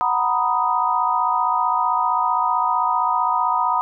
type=chord; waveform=sine; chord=B major seventh; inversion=second; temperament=equal; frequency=740 / 932.3 / 987.8 / 1244.5 Hz; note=F#5 / A#5 / B5 / D#6; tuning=0 / 0 / 0 / 0 cents; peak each=-25 / -22 / -21 / -22 dBFS; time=0.01-3.81 s; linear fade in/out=0 ms; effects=none